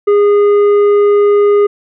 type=tone with tanh clipping; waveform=sine; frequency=410 Hz; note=G#4; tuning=22 cents flat; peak=-7 dBFS; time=0.07-1.67 s; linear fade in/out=10 ms; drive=7 dB; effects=none